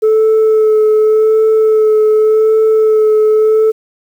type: tone with vibrato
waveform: sine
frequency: 434.7 Hz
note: A4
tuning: 21 cents flat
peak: -4 dBFS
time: 0.02-3.72 s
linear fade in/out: 20 ms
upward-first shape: sine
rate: 0.87 Hz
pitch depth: 17 cents each way
effects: tanh soft clip ceiling -5 dBFS + 7-bit